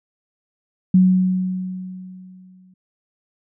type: tone with exponential decay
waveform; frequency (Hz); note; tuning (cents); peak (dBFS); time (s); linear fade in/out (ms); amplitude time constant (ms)
sine; 185; F#3; 0; -8; 0.94-2.74; 5; 390
effects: none